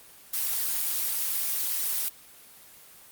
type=noise; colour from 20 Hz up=blue; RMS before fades=-28 dBFS; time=0.33-2.09 s; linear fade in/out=10 ms; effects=white hiss -51 dBFS RMS until 3.11 s + Opus 24 kbps